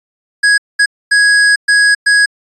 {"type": "tone bursts at uneven times", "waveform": "square", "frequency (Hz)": 1661.2, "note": "G#6", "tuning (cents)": 0, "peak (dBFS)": -7, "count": 5, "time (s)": [[0.43, 0.58], [0.79, 0.86], [1.11, 1.56], [1.68, 1.95], [2.06, 2.26]], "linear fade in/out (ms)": 10, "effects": ["resampled to 24000 Hz"]}